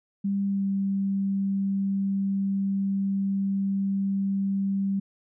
sine tone with pitch glide, 198.3 to 196.02 Hz, G3 to G3, +20 to 0 cents, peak -23 dBFS, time 0.24-5 s, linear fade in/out 10 ms, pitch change -20 cents, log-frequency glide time 0.46-0.65 s, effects none

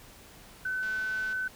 sine tone, 1515 Hz, F#6, 40 cents sharp, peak -29 dBFS, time 0.65-1.48 s, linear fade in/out 5 ms
click train, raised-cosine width 0.2 ms, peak -31 dBFS, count 109, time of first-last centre 0.83-1.328 s, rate 217 Hz
effects pink hiss -52 dBFS RMS until 1.55 s

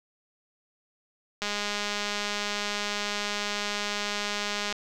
click train, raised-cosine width 0.2 ms, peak -13 dBFS, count 682, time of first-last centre 1.42-4.726 s, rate 206 Hz, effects 9-bit

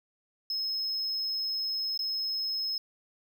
triangle tone with dropouts, 5170 Hz, E8, 34 cents flat, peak -28 dBFS, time 0.5-2.78 s, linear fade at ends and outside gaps 2 ms, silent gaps 1.976-1.991 s, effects none

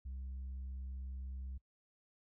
sine tone, 65.41 Hz, C2, in tune, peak -39 dBFS, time 0.05-1.58 s, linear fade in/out 10 ms, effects noise-tail reverb RT60 0.1 s tail -24 dB re dry + tanh soft clip ceiling -40 dBFS

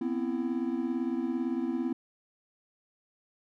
triangle tone cluster, 244.5 / 262.3 / 332.9 Hz, B3 / C4 / E4, -17 / +4 / +17 cents, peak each -31 dBFS, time 0.01-1.93 s, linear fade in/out 5 ms, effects none

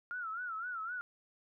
sine tone with vibrato, 1387 Hz, F6, 12 cents flat, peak -37 dBFS, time 0.11-1.01 s, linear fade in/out 0 ms, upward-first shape sine, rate 3.9 Hz, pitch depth 130 cents each way, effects none

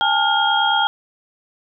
sine tone cluster, 811 / 880 / 1413 / 3248 Hz, G#5 / A5 / F6 / G#7, -41 / 0 / +20 / -39 cents, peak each -20 dBFS, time 0.01-0.87 s, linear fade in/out 0 ms, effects none

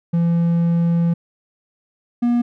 triangle tone pair in turn, 169.4 / 239.6 Hz, E3 / A#3, +48 / +48 cents, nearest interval tritone, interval 600 cents, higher second, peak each -12 dBFS, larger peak neither, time 0.13-1.14 / 2.22-2.42 s, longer first, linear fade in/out 10 ms, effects none

